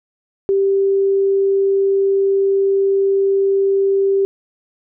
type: tone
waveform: sine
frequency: 392 Hz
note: G4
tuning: in tune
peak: -12 dBFS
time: 0.49-4.25 s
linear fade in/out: 0 ms
effects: none